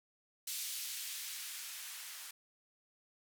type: noise with band-pass filter sweep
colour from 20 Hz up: violet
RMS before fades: -44 dBFS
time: 0.47-2.31 s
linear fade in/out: 5 ms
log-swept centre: 3400 to 1200 Hz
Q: 0.82
effects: none